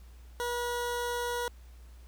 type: tone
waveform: 20% pulse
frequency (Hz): 482.4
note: B4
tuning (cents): -41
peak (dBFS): -26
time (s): 0.4-1.48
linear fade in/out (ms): 0
effects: added 60 Hz sine -48 dBFS peak until 2.07 s + pink hiss -63 dBFS RMS until 2.07 s